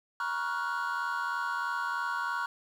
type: chord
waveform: triangle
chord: Gb major seventh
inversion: first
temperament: equal with one note detuned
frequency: 952.5 / 1108.7 / 1396.9 / 1480 Hz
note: Bb5 / Db6 / F6 / Gb6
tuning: +37 / 0 / 0 / 0 cents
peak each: -33 dBFS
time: 0.2-2.46 s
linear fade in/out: 2 ms
effects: tanh soft clip ceiling -23 dBFS + 10-bit